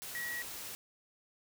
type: tone in noise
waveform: sine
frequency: 1916 Hz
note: A#6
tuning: 47 cents sharp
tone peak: -37 dBFS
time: 0.15-0.42 s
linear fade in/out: 0 ms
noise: white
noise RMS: -44 dBFS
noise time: 0.02-0.75 s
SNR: +4 dB
effects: none